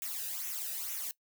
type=noise with flanger; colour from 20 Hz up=blue; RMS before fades=-38 dBFS; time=0.02-1.11 s; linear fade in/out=0 ms; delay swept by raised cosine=0.21 to 0.94 ms; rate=2.2 Hz; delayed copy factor=-0.75; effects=noise-tail reverb RT60 0.1 s tail -20 dB re dry